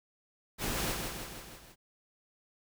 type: noise with echo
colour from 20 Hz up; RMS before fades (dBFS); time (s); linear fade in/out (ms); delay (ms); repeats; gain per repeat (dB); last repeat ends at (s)
pink; -34; 0.58-0.96; 50; 160; 5; -4; 1.76
effects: none